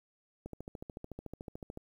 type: click train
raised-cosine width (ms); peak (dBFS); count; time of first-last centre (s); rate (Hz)
2; -29; 19; 0.46-1.774; 13.7
effects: 10-bit